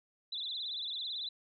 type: tone with vibrato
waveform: sine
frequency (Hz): 3729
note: A#7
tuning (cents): 0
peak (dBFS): -36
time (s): 0.32-1.29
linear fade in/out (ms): 5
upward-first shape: sine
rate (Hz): 18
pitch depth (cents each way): 150
effects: none